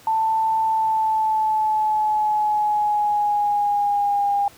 sine tone with pitch glide, 886 to 807.8 Hz, A5 to G#5, +12 to -48 cents, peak -17 dBFS, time 0.07-4.48 s, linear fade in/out 2 ms, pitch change -160 cents, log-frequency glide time 0.65-4.33 s, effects pink hiss -48 dBFS RMS until 4.57 s + high-pass 60 Hz 12 dB/octave

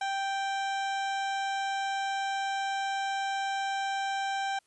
harmonic tone, 784 Hz, G5, in tune, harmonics 1 / 2 / 3 / 4 / 5 / 7 / 8 / 9 / 10, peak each -30 / -36 / -43 / -43 / -44 / -50 / -54 / -53 / -55 dBFS, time 0.01-4.59 s, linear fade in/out 5 ms, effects white hiss -70 dBFS RMS until 4.66 s + resampled to 24000 Hz

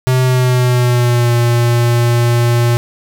square tone with pitch glide, 128.4 to 119.11 Hz, C3 to A#2, -32 to +38 cents, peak -10 dBFS, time 0.07-2.77 s, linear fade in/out 0 ms, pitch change -130 cents, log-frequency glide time 0.22-1.33 s, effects none

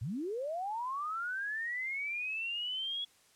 sine linear sweep, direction up, 91.9 to 3365 Hz, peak -34 dBFS, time 0.01-3.05 s, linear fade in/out 10 ms, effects white hiss -65 dBFS RMS until 3.35 s + low-pass 10000 Hz 12 dB/octave

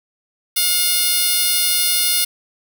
10% pulse tone with high-pass filter, 713 Hz, F5, 36 cents sharp, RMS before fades -17 dBFS, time 0.56-2.25 s, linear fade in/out 10 ms, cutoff 5300 Hz, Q 0.51, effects 7-bit

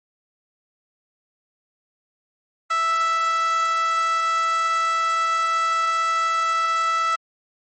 sawtooth tone with high-pass filter, 659.3 Hz, E5, in tune, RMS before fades -21 dBFS, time 2.7-7.16 s, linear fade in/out 10 ms, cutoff 1400 Hz, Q 5.9, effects low-pass 12000 Hz 12 dB/octave + MP3 32 kbps

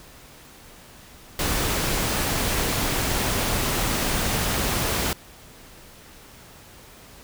pink noise, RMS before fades -24 dBFS, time 1.39-5.13 s, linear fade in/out 2 ms, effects pink hiss -47 dBFS RMS until 7.23 s

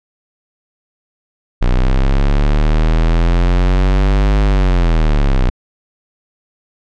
square linear two-way sweep, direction up then down, 30.16 to 51 to 30.16 Hz, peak -10 dBFS, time 1.61-5.5 s, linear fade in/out 10 ms, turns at 4.41 s, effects low-pass 4000 Hz 12 dB/octave

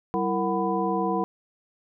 sine tone cluster, 192.6 / 331.5 / 461.3 / 743 / 997 Hz, G3 / E4 / A#4 / F#5 / B5, -30 / +10 / -18 / +7 / +16 cents, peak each -29 dBFS, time 0.14-1.24 s, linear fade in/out 0 ms, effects none

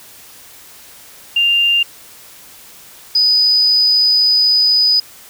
sine tone pair in turn, 2794 / 4978 Hz, F7 / D#8, 0 / 0 cents, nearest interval minor seventh, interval 1000 cents, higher second, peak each -10 / -9 dBFS, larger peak second, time 1.36-1.83 / 3.15-5 s, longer second, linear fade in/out 5 ms, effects white hiss -40 dBFS RMS until 5.29 s

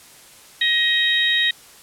harmonic tone, 630 Hz, D#5, 21 cents sharp, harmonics 3 / 4 / 5 / 6, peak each -19 / -30 / -25 / -19 dBFS, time 0.61-1.51 s, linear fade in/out 5 ms, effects white hiss -46 dBFS RMS until 1.82 s + low-pass 12000 Hz 12 dB/octave

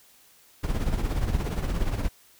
brown noise with tremolo, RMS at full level -23 dBFS, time 0.63-2.09 s, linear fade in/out 10 ms, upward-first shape triangle, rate 17 Hz, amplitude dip 70%, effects white hiss -57 dBFS RMS until 2.39 s

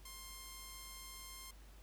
5% pulse tone, 1057 Hz, C6, 17 cents sharp, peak -38 dBFS, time 0.05-1.51 s, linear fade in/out 5 ms, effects added 50 Hz sine -56 dBFS peak until 1.82 s + pink hiss -65 dBFS RMS until 1.82 s

